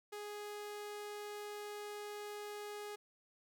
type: tone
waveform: sawtooth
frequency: 415.3 Hz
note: G#4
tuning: in tune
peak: -40 dBFS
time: 0.12-2.96 s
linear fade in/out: 10 ms
effects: none